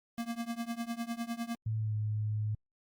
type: tone with tremolo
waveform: square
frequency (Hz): 233.1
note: A#3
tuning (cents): 0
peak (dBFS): -32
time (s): 0.18-1.55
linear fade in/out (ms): 0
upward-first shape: triangle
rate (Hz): 9.9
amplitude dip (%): 95
type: tone with pitch glide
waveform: sine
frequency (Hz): 110 to 106.75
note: A2 to G#2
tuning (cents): 0 to +48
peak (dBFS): -30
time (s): 1.66-2.55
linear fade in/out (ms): 5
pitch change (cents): -52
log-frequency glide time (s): 1.77-1.94
effects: Opus 48 kbps